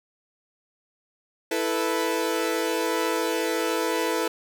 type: chord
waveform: sawtooth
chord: E suspended fourth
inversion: none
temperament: equal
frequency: 329.6 / 440 / 493.9 Hz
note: E4 / A4 / B4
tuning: 0 / 0 / 0 cents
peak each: -24 dBFS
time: 1.51-4.28 s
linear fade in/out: 5 ms
effects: none